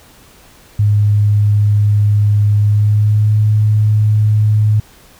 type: tone with pitch glide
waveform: sine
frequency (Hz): 103.83 to 106.56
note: G#2 to G#2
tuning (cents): 0 to +45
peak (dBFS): -8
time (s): 0.79-4.8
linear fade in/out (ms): 5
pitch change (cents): +45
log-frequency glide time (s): 2.57-3.38
effects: pink hiss -44 dBFS RMS until 5.19 s